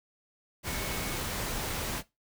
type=tone in noise; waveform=sine; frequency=2205 Hz; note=C#7; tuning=10 cents flat; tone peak=-42 dBFS; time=0.64-1.2 s; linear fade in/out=50 ms; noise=pink; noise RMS=-34 dBFS; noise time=0.63-2.03 s; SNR=-11 dB; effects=noise-tail reverb RT60 0.2 s tail -18 dB re dry